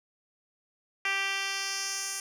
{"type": "tone with band-pass filter sweep", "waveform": "10% pulse", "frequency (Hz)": 391.8, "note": "G4", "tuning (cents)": -1, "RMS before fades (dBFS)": -32, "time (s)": [1.05, 2.2], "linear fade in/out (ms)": 2, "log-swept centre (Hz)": [2500, 8000], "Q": 1.7, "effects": []}